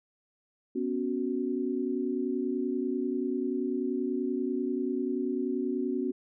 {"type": "chord", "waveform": "sine", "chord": "B suspended second", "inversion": "none", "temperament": "equal", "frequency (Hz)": [246.9, 277.2, 370], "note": ["B3", "C#4", "F#4"], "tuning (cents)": [0, 0, 0], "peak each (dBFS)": -32, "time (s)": [0.75, 6.12], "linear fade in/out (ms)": 10, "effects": []}